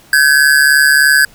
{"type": "ring-modulated tone", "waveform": "square", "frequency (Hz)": 1609, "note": "G6", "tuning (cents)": 45, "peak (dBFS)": -4, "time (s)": [0.13, 1.25], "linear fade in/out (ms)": 2, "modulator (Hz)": 71.6, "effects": ["pink hiss -44 dBFS RMS until 1.34 s"]}